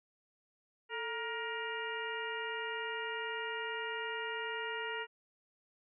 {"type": "harmonic tone with a mistuned harmonic", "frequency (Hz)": 470.8, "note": "A#4", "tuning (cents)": 17, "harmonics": [1, 2, 3, 4, 5, 6], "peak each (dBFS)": [-42, -43, -43, -42, -49, -45], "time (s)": [0.89, 5.07], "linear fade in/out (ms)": 50, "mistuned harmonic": 1, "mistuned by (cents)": -100, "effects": []}